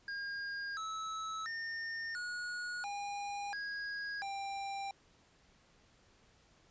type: tone with pitch steps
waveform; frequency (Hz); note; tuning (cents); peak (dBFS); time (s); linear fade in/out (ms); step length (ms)
square; 1619 / 1301 / 1821 / 1450 / 811 / 1646 / 791; G#6 / E6 / A#6 / F#6 / G#5 / G#6 / G5; -45 / -23 / -41 / -35 / -41 / -16 / +15; -39; 0.08-4.91; 2; 690
effects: pink hiss -67 dBFS RMS until 6.7 s + resampled to 16000 Hz